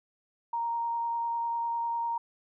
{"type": "tone with vibrato", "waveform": "sine", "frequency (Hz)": 932.3, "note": "A#5", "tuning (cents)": 0, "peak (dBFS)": -28, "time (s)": [0.53, 2.18], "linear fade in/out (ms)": 5, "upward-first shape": "triangle", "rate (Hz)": 10, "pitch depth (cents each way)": 10, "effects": []}